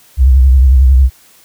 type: tone with vibrato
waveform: sine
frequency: 65.41 Hz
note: C2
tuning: in tune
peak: -3 dBFS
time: 0.17-1.1 s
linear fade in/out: 50 ms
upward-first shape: triangle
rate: 11 Hz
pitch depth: 120 cents each way
effects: white hiss -45 dBFS RMS until 1.44 s